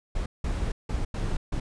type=noise bursts at uneven times; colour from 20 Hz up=brown; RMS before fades=-28 dBFS; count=5; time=0.15-0.26 / 0.44-0.72 / 0.89-1.05 / 1.14-1.37 / 1.52-1.6 s; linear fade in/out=5 ms; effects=resampled to 22050 Hz